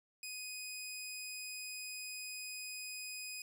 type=tone; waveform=15% pulse; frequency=2500 Hz; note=D#7; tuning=8 cents sharp; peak=-36 dBFS; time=0.23-3.42 s; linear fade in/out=2 ms; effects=none